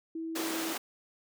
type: tone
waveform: sine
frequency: 325.6 Hz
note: E4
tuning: 21 cents flat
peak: -34 dBFS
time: 0.15-0.73 s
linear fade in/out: 5 ms
type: high-pass noise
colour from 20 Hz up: pink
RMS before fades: -36 dBFS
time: 0.35-0.78 s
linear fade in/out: 10 ms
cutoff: 260 Hz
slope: 24 dB/octave
effects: none